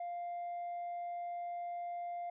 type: tone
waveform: sine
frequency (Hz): 698.5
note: F5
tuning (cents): 0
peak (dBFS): -36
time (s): 0-2.3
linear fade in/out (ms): 5
effects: tanh soft clip ceiling -37 dBFS